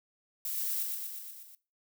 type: noise with echo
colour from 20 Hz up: violet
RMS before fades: -35 dBFS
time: 0.45-0.83 s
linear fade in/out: 2 ms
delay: 120 ms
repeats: 6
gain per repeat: -3 dB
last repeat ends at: 1.55 s
effects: noise-tail reverb RT60 0.3 s tail -19 dB re dry